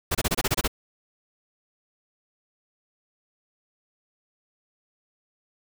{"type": "noise bursts", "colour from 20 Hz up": "pink", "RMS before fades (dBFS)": -23, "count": 9, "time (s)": [0.11, 0.678], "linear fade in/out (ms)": 10, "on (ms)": 40, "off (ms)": 26, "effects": []}